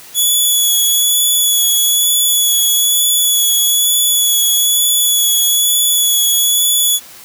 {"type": "tone with vibrato", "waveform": "10% pulse", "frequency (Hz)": 3400, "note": "G#7", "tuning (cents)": 40, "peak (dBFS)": -3, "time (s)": [0.14, 7], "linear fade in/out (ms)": 50, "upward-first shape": "sine", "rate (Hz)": 1.1, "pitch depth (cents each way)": 15, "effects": ["white hiss -37 dBFS RMS until 7.24 s", "high-pass 60 Hz 12 dB/octave"]}